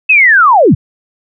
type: linear sweep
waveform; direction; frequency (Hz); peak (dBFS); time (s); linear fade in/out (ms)
sine; down; 2637 to 84.3; -3; 0.09-0.75; 10
effects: none